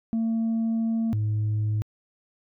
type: tone pair in turn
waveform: sine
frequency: 226.1 / 106.7 Hz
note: A3 / G#2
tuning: +47 / +47 cents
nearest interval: octave + minor second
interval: 1300 cents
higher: first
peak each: -20 dBFS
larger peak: neither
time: 0.13-1.13 / 1.13-1.82 s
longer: first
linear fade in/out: 0 ms
effects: tanh soft clip ceiling -21 dBFS